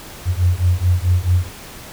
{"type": "beating tone pair", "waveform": "sine", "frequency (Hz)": [87.31, 91.91], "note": ["F2", "F#2"], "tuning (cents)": [0, -11], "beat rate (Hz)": 4.6, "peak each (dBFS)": -16, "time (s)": [0.25, 1.49], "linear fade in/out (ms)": 50, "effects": ["pink hiss -36 dBFS RMS until 1.92 s"]}